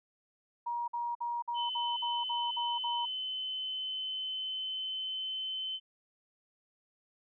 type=tone bursts; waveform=sine; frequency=950 Hz; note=A#5; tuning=33 cents sharp; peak=-32 dBFS; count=9; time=0.66-3.056 s; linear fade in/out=10 ms; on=220 ms; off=52 ms
type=tone with pitch glide; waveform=sine; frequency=3039 to 3062 Hz; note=F#7 to G7; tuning=+46 to -41 cents; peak=-34 dBFS; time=1.54-5.8 s; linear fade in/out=50 ms; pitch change=+13 cents; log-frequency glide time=2.55-5.63 s
effects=none